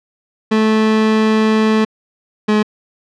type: tone pair in turn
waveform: 30% pulse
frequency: 218.1 / 212.4 Hz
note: A3 / G#3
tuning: -15 / +39 cents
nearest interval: unison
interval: 46 cents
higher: first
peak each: -8 dBFS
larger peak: neither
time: 0.51-1.85 / 2.48-2.63 s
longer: first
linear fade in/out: 10 ms
effects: low-pass 4000 Hz 12 dB/octave